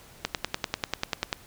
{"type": "click train", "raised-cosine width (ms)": 0.2, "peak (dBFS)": -8, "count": 12, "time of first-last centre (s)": [0.25, 1.328], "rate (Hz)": 10.2, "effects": ["pink hiss -52 dBFS RMS until 1.46 s"]}